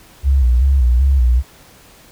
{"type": "tone with vibrato", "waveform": "sine", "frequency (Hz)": 64.3, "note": "C2", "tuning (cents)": -30, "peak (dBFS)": -9, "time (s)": [0.23, 1.43], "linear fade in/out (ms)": 50, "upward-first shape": "square", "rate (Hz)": 2.6, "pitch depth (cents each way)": 97, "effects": ["pink hiss -45 dBFS RMS until 2.11 s"]}